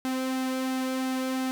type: tone with flanger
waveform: sawtooth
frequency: 260 Hz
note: C4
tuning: 11 cents flat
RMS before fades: -29 dBFS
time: 0.05-1.51 s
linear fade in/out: 0 ms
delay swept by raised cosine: 1.7 to 2.8 ms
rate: 2.9 Hz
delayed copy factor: -0.5
effects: none